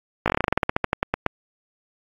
slowing click train, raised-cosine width 0.5 ms, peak -4 dBFS, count 19, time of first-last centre 0.26-1.263 s, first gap 18 ms, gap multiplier 1.12, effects AAC 32 kbps

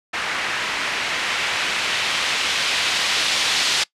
blue noise with low-pass filter sweep, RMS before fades -22 dBFS, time 0.13-3.84 s, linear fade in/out 10 ms, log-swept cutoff 1900 to 3800 Hz, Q 1.1, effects noise-tail reverb RT60 0.1 s tail -22 dB re dry + low-pass 11000 Hz 12 dB/octave

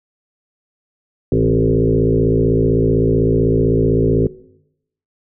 sine tone with frequency modulation, 261.6 Hz, C4, in tune, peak -11 dBFS, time 1.32-4.27 s, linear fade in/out 2 ms, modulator 55.8 Hz, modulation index 3.5, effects noise-tail reverb RT60 0.8 s tail -20 dB re dry

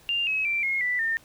sine tone with pitch steps, 2795 / 2563 / 2350 / 2155 / 1976.4 / 1812.3 Hz, F7 / E7 / D7 / C#7 / B6 / A#6, +1 / -49 / +1 / -49 / +1 / -49 cents, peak -23 dBFS, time 0.09-1.17 s, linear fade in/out 0 ms, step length 180 ms, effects pink hiss -55 dBFS RMS until 1.24 s

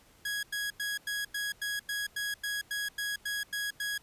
sawtooth tone bursts, 1661.2 Hz, G#6, in tune, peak -28 dBFS, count 14, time 0.25-3.979 s, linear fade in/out 5 ms, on 180 ms, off 93 ms, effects pink hiss -61 dBFS RMS until 4.02 s + resampled to 32000 Hz

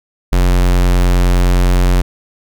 square tone, 44.86 Hz, F1, 47 cents sharp, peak -9 dBFS, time 0.32-2.02 s, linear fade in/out 10 ms, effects none

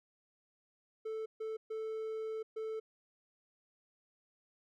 triangle tone bursts at uneven times, 440 Hz, A4, in tune, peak -35 dBFS, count 4, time 1.05-1.26 / 1.4-1.57 / 1.7-2.43 / 2.56-2.8 s, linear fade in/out 10 ms, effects none

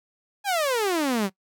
sawtooth exponential sweep, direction down, 839 to 183.2 Hz, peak -18 dBFS, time 0.44-1.3 s, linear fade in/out 50 ms, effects noise-tail reverb RT60 0.1 s tail -21 dB re dry

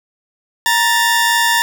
sawtooth tone pair together, 936.4 / 1769 Hz, A#5 / A6, +8 / +9 cents, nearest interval major seventh, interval 1101 cents, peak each -11 dBFS, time 0.66-1.62 s, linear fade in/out 0 ms, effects none

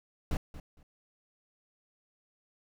brown noise with echo, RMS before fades -30 dBFS, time 0.31-0.37 s, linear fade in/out 2 ms, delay 230 ms, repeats 2, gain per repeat -14 dB, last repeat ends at 0.83 s, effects none

